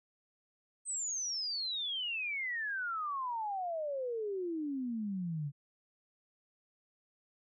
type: exponential sweep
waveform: sine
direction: down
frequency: 8372 to 138.4 Hz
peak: -34 dBFS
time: 0.85-5.52 s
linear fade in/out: 50 ms
effects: none